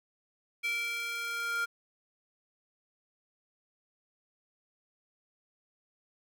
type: tone with high-pass filter sweep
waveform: square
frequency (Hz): 466.2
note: A#4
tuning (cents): 0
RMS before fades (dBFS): -34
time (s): 0.63-1.66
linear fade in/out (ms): 20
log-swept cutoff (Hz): 2300 to 1500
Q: 6
effects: none